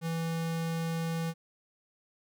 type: tone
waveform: square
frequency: 164.81 Hz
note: E3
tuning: in tune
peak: -31 dBFS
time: 0.01-1.34 s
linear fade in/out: 50 ms
effects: none